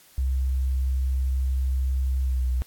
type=tone with pitch glide; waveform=sine; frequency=65.41 to 62.67 Hz; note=C2 to B1; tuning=0 to +26 cents; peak=-21 dBFS; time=0.18-2.62 s; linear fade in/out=0 ms; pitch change=-74 cents; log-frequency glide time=2.23-2.49 s; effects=white hiss -54 dBFS RMS until 2.66 s + AAC 64 kbps